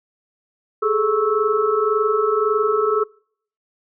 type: tone cluster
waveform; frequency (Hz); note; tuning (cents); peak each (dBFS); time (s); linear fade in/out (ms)
sine; 411.8 / 433.6 / 1106 / 1311; G#4 / A4 / C#6 / E6; -15 / -25 / -4 / -10; -22 / -19 / -27 / -21; 0.82-3.04; 10
effects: noise-tail reverb RT60 0.6 s tail -25 dB re dry